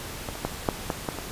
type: clicks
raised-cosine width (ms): 1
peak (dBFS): -17 / -22 / -11 / -7 / -11 / -12 / -19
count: 7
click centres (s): 0.288 / 0.354 / 0.45 / 0.688 / 0.902 / 1.088 / 1.187
effects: pink hiss -37 dBFS RMS until 1.31 s + resampled to 32000 Hz

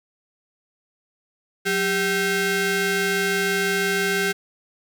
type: ring-modulated tone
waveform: sawtooth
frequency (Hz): 580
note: D5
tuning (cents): -22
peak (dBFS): -13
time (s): 1.65-4.33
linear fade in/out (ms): 20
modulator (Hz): 977
effects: none

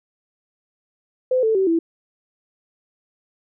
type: tone with pitch steps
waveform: sine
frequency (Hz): 511 / 442.3 / 382.8 / 331.3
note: C5 / A4 / G4 / E4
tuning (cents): -41 / +9 / -41 / +9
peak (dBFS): -15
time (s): 1.31-1.79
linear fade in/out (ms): 5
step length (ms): 120
effects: none

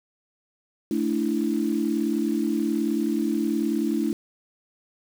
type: chord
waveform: sine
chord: A suspended fourth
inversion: none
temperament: equal with one note detuned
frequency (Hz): 220 / 290.8 / 329.6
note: A3 / D4 / E4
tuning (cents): 0 / -17 / 0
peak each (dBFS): -26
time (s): 0.91-4.13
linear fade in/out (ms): 2
effects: 7-bit

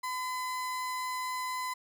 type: tone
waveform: 35% pulse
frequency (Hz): 1013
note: B5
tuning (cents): +44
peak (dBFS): -31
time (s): 0.03-1.74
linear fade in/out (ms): 10
effects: none

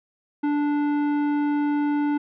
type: tone with tanh clipping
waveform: sine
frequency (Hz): 292.5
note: D4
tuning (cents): -7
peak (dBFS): -22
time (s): 0.43-2.18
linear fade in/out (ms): 10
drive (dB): 13
effects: none

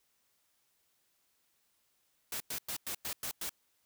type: noise bursts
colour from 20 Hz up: white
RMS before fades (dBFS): -38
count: 7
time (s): 2.32-3.494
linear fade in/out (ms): 2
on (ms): 82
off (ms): 100
effects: white hiss -75 dBFS RMS until 3.85 s

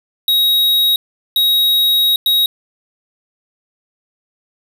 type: tone bursts at uneven times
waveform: square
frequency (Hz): 3800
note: A#7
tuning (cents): +33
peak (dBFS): -11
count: 3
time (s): 0.28-0.96 / 1.36-2.16 / 2.26-2.46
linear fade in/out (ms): 2
effects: none

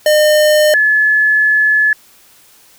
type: tone pair in turn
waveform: square / sine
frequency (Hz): 607 / 1716.9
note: D#5 / A6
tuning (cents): -43 / -43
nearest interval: octave + tritone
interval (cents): 1800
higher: second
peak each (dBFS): -8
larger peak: neither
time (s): 0.06-0.74 / 0.74-1.93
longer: second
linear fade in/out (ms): 2
effects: white hiss -46 dBFS RMS until 2.78 s

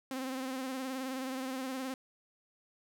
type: tone with vibrato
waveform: sawtooth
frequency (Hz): 261.6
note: C4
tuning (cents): 0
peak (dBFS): -32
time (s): 0.11-1.94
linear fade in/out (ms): 2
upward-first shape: sine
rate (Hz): 19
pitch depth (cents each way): 45
effects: none

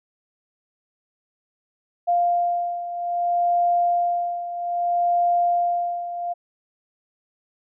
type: beating tone pair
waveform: sine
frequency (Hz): 698.5 / 699.12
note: F5 / F5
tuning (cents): 0 / +2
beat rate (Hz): 0.62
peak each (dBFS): -20 / -25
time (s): 2.07-6.34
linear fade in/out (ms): 20
effects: none

